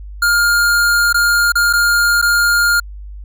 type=tone with dropouts; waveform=square; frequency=1411 Hz; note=F6; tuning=17 cents sharp; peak=-11 dBFS; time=0.22-2.8 s; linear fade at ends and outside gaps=5 ms; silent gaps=1.128-1.143 / 1.521-1.554 / 1.729-1.734 / 2.216-2.224 s; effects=added 50 Hz sine -28 dBFS peak until 3.24 s